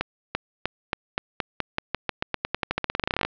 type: accelerating click train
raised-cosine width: 0.3 ms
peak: -7 dBFS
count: 30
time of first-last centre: 0.01-3.25 s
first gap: 340 ms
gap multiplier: 0.9
effects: low-pass 4000 Hz 12 dB/octave